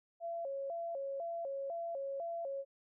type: tone with vibrato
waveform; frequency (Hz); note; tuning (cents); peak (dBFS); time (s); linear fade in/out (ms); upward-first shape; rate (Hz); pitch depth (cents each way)
sine; 610; D#5; -34; -37; 0.2-2.65; 50; square; 2; 180
effects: none